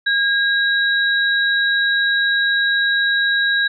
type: tone pair together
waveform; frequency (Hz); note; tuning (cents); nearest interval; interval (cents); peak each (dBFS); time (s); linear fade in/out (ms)
sine; 1628 / 3872; G#6 / B7; -35 / -35; octave + minor third; 1500; -15 / -21; 0.06-3.68; 10
effects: none